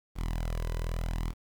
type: tone with flanger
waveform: sawtooth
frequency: 41.12 Hz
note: E1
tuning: 4 cents flat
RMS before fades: -32 dBFS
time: 0.15-1.34 s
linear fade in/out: 50 ms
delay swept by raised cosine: 0.88 to 1.98 ms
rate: 0.84 Hz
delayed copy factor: +0.6
effects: 9-bit